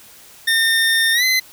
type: tone with pitch glide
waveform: 25% pulse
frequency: 1818 to 2041 Hz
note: A#6 to C7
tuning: -44 to -44 cents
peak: -10 dBFS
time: 0.47-1.4 s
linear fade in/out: 10 ms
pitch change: +200 cents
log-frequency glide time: 1.13-1.24 s
effects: white hiss -44 dBFS RMS until 1.52 s